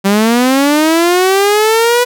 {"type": "linear sweep", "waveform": "sawtooth", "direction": "up", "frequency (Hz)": [192.2, 493.9], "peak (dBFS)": -4, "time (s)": [0.04, 2.05], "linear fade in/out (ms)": 20, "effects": []}